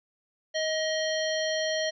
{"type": "harmonic tone with a mistuned harmonic", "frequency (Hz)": 630, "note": "D#5", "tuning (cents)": 21, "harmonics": [1, 3, 5, 7, 9], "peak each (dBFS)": [-28, -33, -35, -36, -38], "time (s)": [0.54, 1.91], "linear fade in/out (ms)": 20, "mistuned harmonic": 7, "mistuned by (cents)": -68, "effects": []}